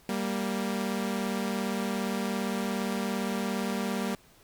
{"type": "tone pair together", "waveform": "sawtooth", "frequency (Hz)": [196, 233.4], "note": ["G3", "A#3"], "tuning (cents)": [0, 2], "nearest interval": "minor third", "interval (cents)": 302, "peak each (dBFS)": [-27, -28], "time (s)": [0.09, 4.15], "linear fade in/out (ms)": 2, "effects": ["pink hiss -59 dBFS RMS until 4.43 s"]}